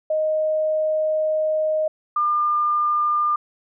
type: tone pair in turn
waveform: sine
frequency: 622.3 / 1202.2 Hz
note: D#5 / D6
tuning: 0 / +40 cents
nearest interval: major seventh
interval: 1140 cents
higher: second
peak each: -18 / -17 dBFS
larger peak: second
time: 0.1-1.88 / 2.16-3.36 s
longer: first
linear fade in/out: 5 ms
effects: none